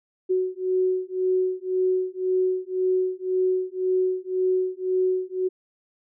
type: beating tone pair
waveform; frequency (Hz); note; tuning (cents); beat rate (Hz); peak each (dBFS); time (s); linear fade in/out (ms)
sine; 370 / 371.9; F#4 / F#4; 0 / +9; 1.9; -24 / -24; 0.29-5.49; 20
effects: none